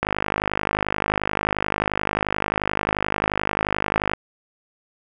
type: click train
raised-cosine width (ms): 0.5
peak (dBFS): -5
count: 212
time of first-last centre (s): 0.03-4.135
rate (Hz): 51.4
effects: none